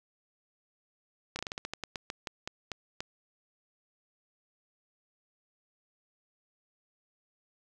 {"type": "slowing click train", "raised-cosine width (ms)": 0.2, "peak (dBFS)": -18, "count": 15, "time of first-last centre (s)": [1.36, 3.005], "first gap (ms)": 30, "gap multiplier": 1.19, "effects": []}